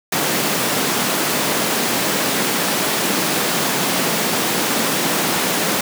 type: high-pass noise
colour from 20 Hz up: pink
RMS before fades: -19 dBFS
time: 0.12-5.81 s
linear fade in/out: 5 ms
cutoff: 170 Hz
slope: 24 dB/octave
effects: none